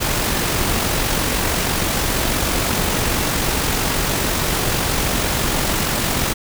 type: noise with amplitude modulation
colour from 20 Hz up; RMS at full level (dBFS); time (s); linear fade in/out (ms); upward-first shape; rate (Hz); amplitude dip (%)
pink; -18; 0-6.34; 20; sine; 46.2; 30
effects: none